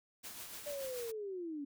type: noise with tremolo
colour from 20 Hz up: white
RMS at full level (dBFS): -46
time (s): 0.23-1.12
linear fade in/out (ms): 20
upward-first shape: triangle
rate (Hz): 6.9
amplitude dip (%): 45
type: linear sweep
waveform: sine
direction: down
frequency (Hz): 592 to 275.3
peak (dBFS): -39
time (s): 0.66-1.65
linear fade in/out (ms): 10
effects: none